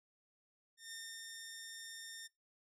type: tone with ADSR envelope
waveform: 10% pulse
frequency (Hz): 1818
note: A#6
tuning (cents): -44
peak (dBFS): -36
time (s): 0.77-2.28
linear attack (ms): 150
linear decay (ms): 320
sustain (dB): -2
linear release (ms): 20
effects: noise-tail reverb RT60 0.2 s tail -22 dB re dry + low-pass 11000 Hz 12 dB/octave